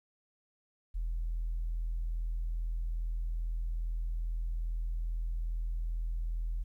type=tone; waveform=sine; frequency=41.2 Hz; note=E1; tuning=in tune; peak=-30 dBFS; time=0.94-6.64 s; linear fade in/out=20 ms; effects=tanh soft clip ceiling -28 dBFS + 12-bit